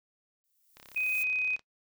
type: noise with exponential growth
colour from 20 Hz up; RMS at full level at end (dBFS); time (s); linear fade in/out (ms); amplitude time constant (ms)
violet; -39; 0.44-1.23; 0; 170
type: click train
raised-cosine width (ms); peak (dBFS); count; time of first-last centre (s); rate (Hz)
0.2; -32; 29; 0.77-1.594; 34
type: tone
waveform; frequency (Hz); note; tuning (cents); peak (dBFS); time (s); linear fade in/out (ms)
sine; 2511; D#7; +15; -27; 0.96-1.56; 5
effects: noise-tail reverb RT60 0.1 s tail -19 dB re dry